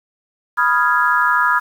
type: chord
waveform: sine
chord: F half-diminished seventh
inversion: second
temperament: equal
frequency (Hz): 987.8 / 1244.5 / 1396.9 / 1661.2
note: Cb6 / Eb6 / F6 / Ab6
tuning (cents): 0 / 0 / 0 / 0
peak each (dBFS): -18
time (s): 0.57-1.6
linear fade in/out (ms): 20
effects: 7-bit